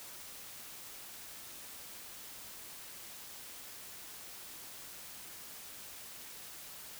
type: silence
effects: white hiss -49 dBFS RMS until 6.99 s